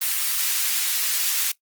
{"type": "high-pass noise", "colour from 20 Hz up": "white", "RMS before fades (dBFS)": -23, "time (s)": [0.01, 1.52], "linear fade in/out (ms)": 10, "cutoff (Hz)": 1700, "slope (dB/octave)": 12, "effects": ["noise-tail reverb RT60 0.1 s tail -19 dB re dry", "Opus 24 kbps"]}